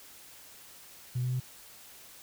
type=tone with pitch steps; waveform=sine; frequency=124.7 / 126.22 / 127.76 Hz; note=B2 / B2 / C3; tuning=+17 / +38 / -41 cents; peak=-27 dBFS; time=1.15-1.402 s; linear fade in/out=10 ms; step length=84 ms; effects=tanh soft clip ceiling -24 dBFS + white hiss -52 dBFS RMS until 2.22 s